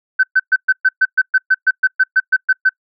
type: tone bursts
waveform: sine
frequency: 1527 Hz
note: G6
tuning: 46 cents flat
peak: -7 dBFS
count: 16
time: 0.19-2.694 s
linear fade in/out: 10 ms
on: 44 ms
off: 120 ms
effects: noise-tail reverb RT60 0.1 s tail -26 dB re dry + tanh soft clip ceiling -3 dBFS